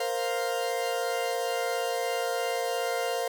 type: chord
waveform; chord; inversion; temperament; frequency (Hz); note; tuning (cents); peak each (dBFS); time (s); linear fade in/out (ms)
40% pulse; Bb suspended second; none; equal; 466.2 / 523.3 / 698.5; Bb4 / C5 / F5; 0 / 0 / 0; -31; 0-3.28; 5
effects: none